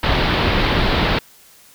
pink low-pass noise, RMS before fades -17 dBFS, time 0.03-1.19 s, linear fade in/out 5 ms, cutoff 4400 Hz, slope 48 dB/octave, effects white hiss -48 dBFS RMS until 1.74 s

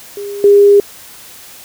sine tone with level steps, 405.2 Hz, G#4, 43 cents flat, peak -21 / -3 dBFS, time 0.17-0.8 s, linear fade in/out 2 ms, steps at 0.44 s, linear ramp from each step 2 ms, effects white hiss -36 dBFS RMS until 1.64 s

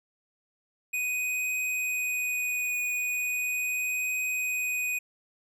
square tone with vibrato, 2489 Hz, D#7, in tune, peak -28 dBFS, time 0.93-4.99 s, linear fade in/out 10 ms, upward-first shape triangle, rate 0.38 Hz, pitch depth 12 cents each way, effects none

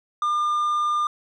triangle tone, 1203 Hz, D6, 41 cents sharp, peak -18 dBFS, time 0.22-1.07 s, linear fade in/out 2 ms, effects resampled to 22050 Hz

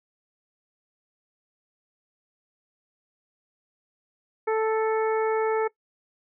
harmonic tone, 440 Hz, A4, in tune, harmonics 1 / 2 / 3 / 4 / 5, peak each -22 / -29 / -33 / -38 / -38 dBFS, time 4.47-5.68 s, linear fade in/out 10 ms, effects noise-tail reverb RT60 0.1 s tail -21 dB re dry

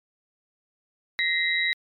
sine tone cluster, 1890 / 2061 / 3861 Hz, A#6 / C7 / B7, +23 / -27 / -40 cents, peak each -26 / -25 / -27 dBFS, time 1.19-1.73 s, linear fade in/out 0 ms, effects MP3 96 kbps

